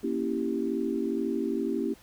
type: chord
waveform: sine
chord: A# diminished seventh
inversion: none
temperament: equal with one note detuned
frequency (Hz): 235.2 / 277.2 / 329.6 / 392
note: A#3 / C#4 / E4 / G4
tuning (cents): +16 / 0 / 0 / 0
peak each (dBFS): -32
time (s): 0.03-1.94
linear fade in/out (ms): 10
effects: pink hiss -56 dBFS RMS until 2.02 s